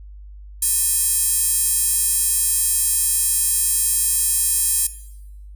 square tone with high-pass filter, 359.1 Hz, F4, 48 cents sharp, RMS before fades -19 dBFS, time 0.62-4.87 s, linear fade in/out 5 ms, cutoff 9600 Hz, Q 2.5, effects noise-tail reverb RT60 0.9 s tail -17 dB re dry + added 50 Hz sine -36 dBFS peak until 5.55 s

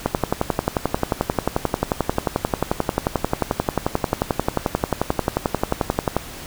click train, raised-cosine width 1 ms, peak -3 dBFS, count 70, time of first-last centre 0.06-6.166 s, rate 11.3 Hz, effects pink hiss -36 dBFS RMS until 6.46 s

